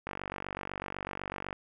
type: click train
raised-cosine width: 0.5 ms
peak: -21 dBFS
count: 71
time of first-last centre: 0.07-1.528 s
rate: 48 Hz
effects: none